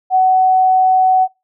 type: tone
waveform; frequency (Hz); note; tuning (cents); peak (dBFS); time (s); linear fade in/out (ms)
sine; 749; F#5; +21; -8; 0.1-1.28; 50
effects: noise-tail reverb RT60 0.2 s tail -22 dB re dry